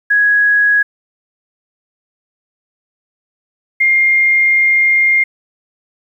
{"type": "tone pair in turn", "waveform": "sine", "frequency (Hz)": [1666, 2118], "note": ["G#6", "C7"], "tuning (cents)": [5, 21], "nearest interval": "major third", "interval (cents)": 416, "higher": "second", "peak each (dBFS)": -8, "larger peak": "neither", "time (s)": [[0.1, 0.83], [3.8, 5.24]], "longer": "second", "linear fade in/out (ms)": 10, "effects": ["8-bit"]}